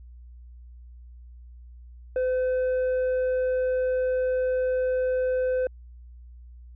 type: tone with tanh clipping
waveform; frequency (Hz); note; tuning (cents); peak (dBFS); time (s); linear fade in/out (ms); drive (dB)
triangle; 510; C5; -44; -23; 2.16-5.67; 2; 9
effects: added 60 Hz sine -43 dBFS peak until 6.75 s